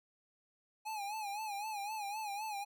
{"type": "tone with vibrato", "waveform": "square", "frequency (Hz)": 836, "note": "G#5", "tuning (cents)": 11, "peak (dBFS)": -39, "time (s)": [0.85, 2.65], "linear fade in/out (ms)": 20, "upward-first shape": "sine", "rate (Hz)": 3.9, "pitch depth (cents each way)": 91, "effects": []}